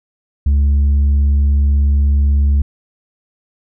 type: tone with tanh clipping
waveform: sine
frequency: 70.9 Hz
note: C#2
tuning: 40 cents sharp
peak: -10 dBFS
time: 0.46-2.62 s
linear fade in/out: 5 ms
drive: 3 dB
effects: none